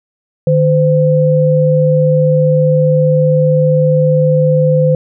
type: tone pair together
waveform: sine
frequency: 152.52 / 513 Hz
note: D#3 / C5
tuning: -34 / -34 cents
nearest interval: octave + major sixth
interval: 2100 cents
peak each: -10 dBFS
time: 0.47-4.95 s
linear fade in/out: 2 ms
effects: none